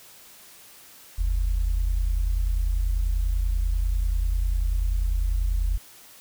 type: tone pair together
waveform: sine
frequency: 44.3 / 74.5 Hz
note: F1 / D2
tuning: +25 / +25 cents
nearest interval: major sixth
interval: 900 cents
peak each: -21 / -30 dBFS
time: 1.18-5.78 s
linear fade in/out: 10 ms
effects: white hiss -49 dBFS RMS until 6.2 s